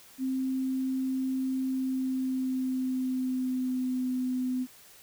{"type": "tone with pitch glide", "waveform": "sine", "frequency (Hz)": [262, 254.1], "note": ["C4", "B3"], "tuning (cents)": [2, 49], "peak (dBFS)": -27, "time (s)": [0.18, 4.67], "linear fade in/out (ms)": 50, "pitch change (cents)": -53, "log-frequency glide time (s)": [1.65, 4.12], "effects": ["white hiss -54 dBFS RMS until 5.02 s"]}